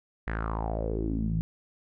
sawtooth tone with low-pass filter sweep, 55 Hz, A1, in tune, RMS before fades -30 dBFS, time 0.27-1.41 s, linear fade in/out 0 ms, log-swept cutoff 1900 to 150 Hz, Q 5.5, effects none

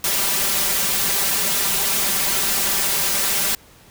white noise with comb filter, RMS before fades -20 dBFS, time 0.04-3.55 s, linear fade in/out 2 ms, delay 5.1 ms, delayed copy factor +0.9, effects pink hiss -49 dBFS RMS until 3.9 s

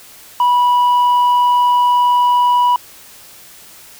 sine tone with tanh clipping, 979 Hz, B5, 15 cents flat, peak -10 dBFS, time 0.4-2.76 s, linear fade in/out 2 ms, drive 3 dB, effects white hiss -40 dBFS RMS until 3.99 s

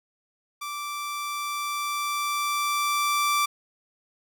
sawtooth tone with level ramp, 1170 Hz, D6, 7 cents flat, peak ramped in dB -28 to -17 dBFS, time 0.61-3.46 s, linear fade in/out 10 ms, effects none

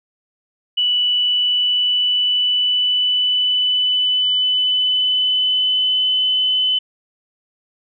sine tone with pitch glide, 2960 to 3022 Hz, F#7 to F#7, 0 to +36 cents, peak -14 dBFS, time 0.77-6.79 s, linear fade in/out 10 ms, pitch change +36 cents, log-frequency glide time 0.95-6.15 s, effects none

